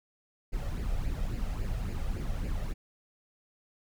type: noise with flanger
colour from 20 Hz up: brown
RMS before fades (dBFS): -32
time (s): 0.52-2.74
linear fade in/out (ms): 20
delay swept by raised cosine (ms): 0.42 to 1.62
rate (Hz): 3.6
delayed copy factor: +0.6
effects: none